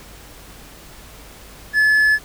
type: tone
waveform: triangle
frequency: 1722 Hz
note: A6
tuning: 38 cents flat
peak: -10 dBFS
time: 1.73-2.19 s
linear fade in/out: 50 ms
effects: added 50 Hz sine -45 dBFS peak until 2.24 s + pink hiss -42 dBFS RMS until 2.24 s